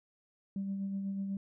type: tone with tremolo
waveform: sine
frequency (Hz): 196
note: G3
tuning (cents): 0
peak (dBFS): -31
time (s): 0.56-1.37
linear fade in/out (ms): 2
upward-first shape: sine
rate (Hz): 8.1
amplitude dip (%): 35
effects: tanh soft clip ceiling -29 dBFS